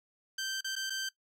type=tone with dropouts; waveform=15% pulse; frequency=1559 Hz; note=G6; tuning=10 cents flat; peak=-27 dBFS; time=0.38-1.09 s; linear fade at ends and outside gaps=5 ms; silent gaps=0.609-0.644 / 0.755-0.762 / 0.898-0.903 s; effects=noise-tail reverb RT60 0.1 s tail -20 dB re dry + low-pass 12000 Hz 12 dB/octave